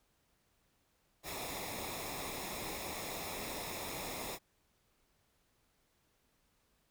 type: noise with comb filter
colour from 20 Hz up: pink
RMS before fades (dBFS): -42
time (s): 1.23-4.39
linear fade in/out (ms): 50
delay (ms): 0.66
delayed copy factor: -0.65
effects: pink hiss -75 dBFS RMS until 6.9 s